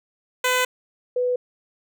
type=tone pair in turn; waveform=10% pulse / sine; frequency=504 / 496.2 Hz; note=B4 / B4; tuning=+35 / +8 cents; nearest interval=unison; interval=27 cents; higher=first; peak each=-10 / -19 dBFS; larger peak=first; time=0.44-0.65 / 1.16-1.36 s; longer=first; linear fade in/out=5 ms; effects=none